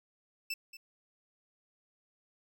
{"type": "tone with echo", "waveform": "25% pulse", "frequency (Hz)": 2649, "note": "E7", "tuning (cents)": 8, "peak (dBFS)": -30, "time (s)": [0.5, 0.54], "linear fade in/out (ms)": 5, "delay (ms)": 230, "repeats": 1, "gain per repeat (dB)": -13, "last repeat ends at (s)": 0.77, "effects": []}